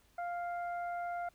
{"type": "harmonic tone", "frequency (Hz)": 699, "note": "F5", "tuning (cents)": 1, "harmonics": [1, 2, 3], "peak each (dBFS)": [-36, -45, -54], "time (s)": [0.18, 1.29], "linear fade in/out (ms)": 5, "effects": ["added 50 Hz sine -69 dBFS peak until 1.34 s", "pink hiss -69 dBFS RMS until 1.34 s"]}